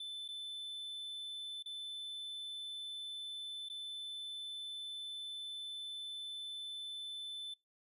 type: tone with dropouts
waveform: triangle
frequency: 3520 Hz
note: A7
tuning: in tune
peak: -40 dBFS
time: 0-7.54 s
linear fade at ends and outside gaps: 5 ms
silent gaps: 0.28-0.286 / 1.626-1.658 / 3.688-3.698 s
effects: noise-tail reverb RT60 0.2 s tail -24 dB re dry + resampled to 32000 Hz